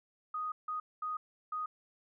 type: tone bursts at uneven times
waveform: sine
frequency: 1244.5 Hz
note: D#6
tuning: in tune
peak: -34 dBFS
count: 4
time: 0.34-0.52 / 0.68-0.8 / 1.02-1.17 / 1.52-1.66 s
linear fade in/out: 5 ms
effects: none